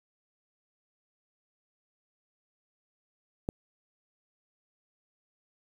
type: click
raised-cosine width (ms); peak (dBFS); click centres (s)
2; -17; 3.489
effects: 8-bit